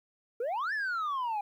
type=exponential two-way sweep; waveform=sine; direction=up then down; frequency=445.5 to 1799 to 802 Hz; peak=-27 dBFS; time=0.4-1.41 s; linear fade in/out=5 ms; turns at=0.73 s; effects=tanh soft clip ceiling -29 dBFS + 11-bit